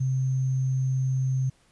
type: tone with sample-and-hold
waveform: sine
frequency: 130.81 Hz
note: C3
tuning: in tune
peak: -22 dBFS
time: 0-1.5 s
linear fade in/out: 10 ms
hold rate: 6300 Hz
effects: pink hiss -63 dBFS RMS until 1.71 s + resampled to 24000 Hz